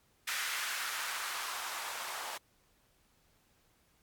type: noise with band-pass filter sweep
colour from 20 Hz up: blue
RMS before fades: -38 dBFS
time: 0.27-2.38 s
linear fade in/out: 10 ms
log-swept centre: 1700 to 820 Hz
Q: 1.6
effects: pink hiss -70 dBFS RMS until 4.02 s + MP3 96 kbps